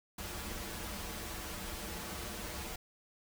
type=noise with comb filter; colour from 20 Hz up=pink; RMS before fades=-42 dBFS; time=0.18-2.76 s; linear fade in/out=5 ms; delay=7.5 ms; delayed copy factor=-0.85; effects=none